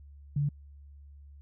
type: tone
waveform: sine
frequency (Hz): 144.2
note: D3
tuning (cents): -31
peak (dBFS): -25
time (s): 0.36-0.49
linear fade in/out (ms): 5
effects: added 71 Hz sine -48 dBFS peak until 1.41 s